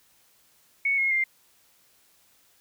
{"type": "tone with pitch steps", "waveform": "sine", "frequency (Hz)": [2217, 2159, 2102], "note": ["C#7", "C#7", "C7"], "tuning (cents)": [0, -46, 7], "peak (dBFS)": -21, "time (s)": [0.85, 1.24], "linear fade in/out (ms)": 5, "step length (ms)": 130, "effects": ["white hiss -62 dBFS RMS until 2.6 s"]}